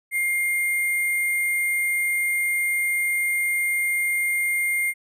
sine tone with sample-and-hold, 2118 Hz, C7, 21 cents sharp, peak -20 dBFS, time 0.11-4.94 s, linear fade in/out 50 ms, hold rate 11025 Hz, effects resampled to 32000 Hz

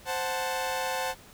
sawtooth chord, F# diminished, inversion second, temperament equal, 523.3 / 740 / 880 Hz, C5 / F#5 / A5, 0 / 0 / 0 cents, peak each -29 / -30 / -29 dBFS, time 0.05-1.15 s, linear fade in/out 50 ms, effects pink hiss -52 dBFS RMS until 1.33 s

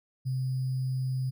sine tone with sample-and-hold, 130.1 Hz, C3, 9 cents flat, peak -27 dBFS, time 0.25-1.31 s, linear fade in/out 20 ms, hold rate 4900 Hz, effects none

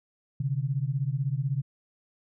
sine beating tone pair, 130 / 146 Hz, C3 / D3, -11 / -10 cents, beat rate 16 Hz, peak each -28 / -29 dBFS, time 0.4-1.62 s, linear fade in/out 5 ms, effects none

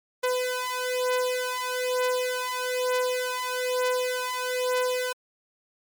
sawtooth beating tone pair, 502 / 503.1 Hz, B4 / B4, +28 / +32 cents, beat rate 1.1 Hz, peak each -24 / -24 dBFS, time 0.23-5.13 s, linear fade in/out 10 ms, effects MP3 96 kbps

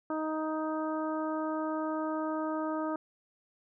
harmonic tone, 312.6 Hz, D#4, 8 cents sharp, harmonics 1 / 2 / 3 / 4 / 5, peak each -33 / -36 / -39 / -39 / -48 dBFS, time 0.1-2.96 s, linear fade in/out 2 ms, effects none

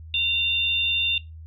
sine tone pair together, 2764 / 3594 Hz, F7 / A7, -19 / +36 cents, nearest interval perfect fourth, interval 455 cents, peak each -23 dBFS, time 0.14-1.18 s, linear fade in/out 2 ms, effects noise-tail reverb RT60 0.2 s tail -17 dB re dry + added 80 Hz sine -38 dBFS peak until 1.46 s

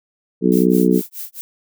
harmonic tone, 61.74 Hz, B1, in tune, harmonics 3 / 4 / 5 / 6 / 7, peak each -16 / -17 / -18 / -19 / -19 dBFS, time 0.41-1.02 s, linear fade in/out 50 ms
violet noise with tremolo, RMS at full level -28 dBFS, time 0.52-1.41 s, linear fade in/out 0 ms, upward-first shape sine, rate 4.7 Hz, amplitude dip 100%
effects none

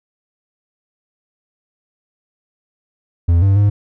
triangle tone with pitch steps, 85.1 / 98 / 102.3 Hz, F2 / G2 / G#2, -44 / 0 / -26 cents, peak -7 dBFS, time 3.28-3.7 s, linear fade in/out 10 ms, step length 140 ms, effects none

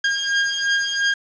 sawtooth beating tone pair, 1616 / 1618.9 Hz, G#6 / G#6, -48 / -45 cents, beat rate 2.9 Hz, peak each -19 / -17 dBFS, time 0.04-1.14 s, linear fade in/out 5 ms, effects resampled to 16000 Hz + 7-bit

